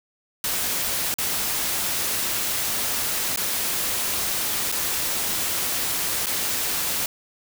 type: noise with dropouts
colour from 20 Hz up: white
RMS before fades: -25 dBFS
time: 0.44-7.06 s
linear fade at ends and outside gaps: 2 ms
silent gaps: 1.141-1.184 / 3.361-3.373 / 4.717-4.723 / 6.26-6.267 s
effects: none